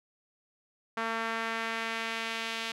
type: tone with band-pass filter sweep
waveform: sawtooth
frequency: 226.4 Hz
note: A3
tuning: 50 cents sharp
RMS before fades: -34 dBFS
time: 0.97-2.72 s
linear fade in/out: 5 ms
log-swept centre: 1400 to 3100 Hz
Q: 1.3
effects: none